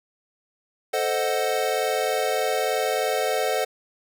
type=chord; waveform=square; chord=A diminished seventh; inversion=none; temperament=equal; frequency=440 / 523.3 / 622.3 / 740 Hz; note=A4 / C5 / Eb5 / Gb5; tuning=0 / 0 / 0 / 0 cents; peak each=-28 / -28 / -29 / -28 dBFS; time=0.93-3.65 s; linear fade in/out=10 ms; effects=none